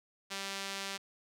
sawtooth tone with band-pass filter, 196 Hz, G3, in tune, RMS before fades -40 dBFS, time 0.3-0.98 s, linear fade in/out 20 ms, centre 4200 Hz, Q 0.73, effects none

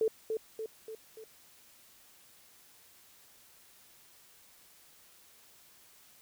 sine tone with echo, 441.1 Hz, A4, 4 cents sharp, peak -25 dBFS, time 0.01-0.08 s, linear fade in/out 2 ms, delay 290 ms, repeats 4, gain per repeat -5 dB, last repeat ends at 1.24 s, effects white hiss -60 dBFS RMS until 6.21 s

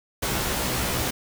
pink noise with comb filter, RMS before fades -26 dBFS, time 0.22-1.11 s, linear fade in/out 10 ms, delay 16 ms, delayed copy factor +0.8, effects none

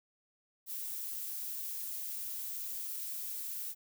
violet noise, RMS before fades -40 dBFS, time 0.66-3.75 s, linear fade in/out 50 ms, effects none

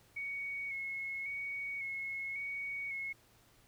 sine tone with vibrato, 2207 Hz, C#7, 8 cents flat, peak -37 dBFS, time 0.16-3.13 s, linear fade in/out 10 ms, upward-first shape square, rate 0.91 Hz, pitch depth 23 cents each way, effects added 114 Hz sine -70 dBFS peak until 3.67 s + pink hiss -66 dBFS RMS until 3.67 s

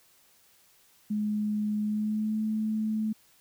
sine tone with pitch glide, 210.6 to 216.9 Hz, G#3 to A3, +24 to -25 cents, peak -26 dBFS, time 1.1-3.13 s, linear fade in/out 10 ms, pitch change +51 cents, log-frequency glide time 1.82-2.4 s, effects white hiss -62 dBFS RMS until 3.4 s

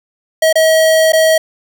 square tone with dropouts, 639 Hz, D#5, 46 cents sharp, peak -8 dBFS, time 0.42-1.38 s, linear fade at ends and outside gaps 5 ms, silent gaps 0.528-0.555 / 1.122-1.132 s, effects none

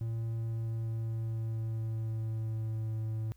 triangle tone with pitch glide, 113.8 to 110.31 Hz, A#2 to A2, -41 to +5 cents, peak -30 dBFS, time 0.01-3.32 s, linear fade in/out 0 ms, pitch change -54 cents, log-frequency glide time 0.25-2.97 s, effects added 60 Hz sine -58 dBFS peak until 3.36 s + white hiss -72 dBFS RMS until 3.36 s

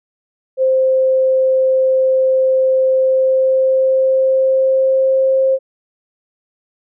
sine tone with pitch glide, 523.3 to 530.6 Hz, C5 to C5, 0 to +24 cents, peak -10 dBFS, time 0.57-5.59 s, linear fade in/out 50 ms, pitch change +24 cents, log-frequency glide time 2.92-5.47 s, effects none

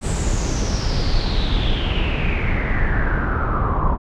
brown noise with low-pass filter sweep, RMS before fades -19 dBFS, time 0.01-3.98 s, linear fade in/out 50 ms, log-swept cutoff 8300 to 1000 Hz, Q 7.2, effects none

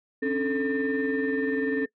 sine tone cluster, 269.1 / 289.6 / 441 / 1798 Hz, C4 / D4 / A4 / A6, +49 / -24 / +4 / +37 cents, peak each -26 / -32 / -26 / -31 dBFS, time 0.22-1.86 s, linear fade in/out 10 ms, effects noise-tail reverb RT60 0.1 s tail -21 dB re dry + tanh soft clip ceiling -18 dBFS

